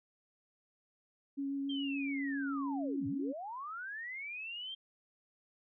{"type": "tone with vibrato", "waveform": "sine", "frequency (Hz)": 277.2, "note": "C#4", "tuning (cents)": 0, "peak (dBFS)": -34, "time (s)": [1.37, 3.33], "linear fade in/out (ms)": 20, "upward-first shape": "sine", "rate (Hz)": 7.1, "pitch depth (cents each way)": 11}
{"type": "linear two-way sweep", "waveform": "sine", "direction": "down then up", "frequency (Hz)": [3200, 92.3, 3200], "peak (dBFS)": -40, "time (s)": [1.69, 4.75], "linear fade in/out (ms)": 10, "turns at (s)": 3.07}
{"effects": []}